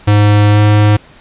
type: tone with pitch glide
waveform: square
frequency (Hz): 103.83 to 104.85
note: G#2 to G#2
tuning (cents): 0 to +17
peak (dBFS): -6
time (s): 0.07-0.97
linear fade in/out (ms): 10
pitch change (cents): +17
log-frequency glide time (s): 0.51-0.59
effects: pink hiss -41 dBFS RMS until 1.2 s + resampled to 8000 Hz